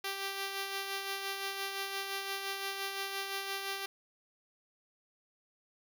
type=tone with tremolo; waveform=5% pulse; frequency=392 Hz; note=G4; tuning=in tune; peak=-23 dBFS; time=0.04-3.86 s; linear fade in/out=5 ms; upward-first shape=sine; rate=5.8 Hz; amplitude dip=40%; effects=none